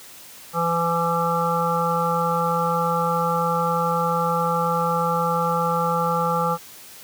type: harmonic tone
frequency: 168.4 Hz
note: E3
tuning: 37 cents sharp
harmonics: 1 / 3 / 5 / 7 / 8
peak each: -26 / -25 / -25 / -24 / -28 dBFS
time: 0.53-6.58 s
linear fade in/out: 50 ms
effects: white hiss -43 dBFS RMS until 7.03 s + high-pass 60 Hz 12 dB/octave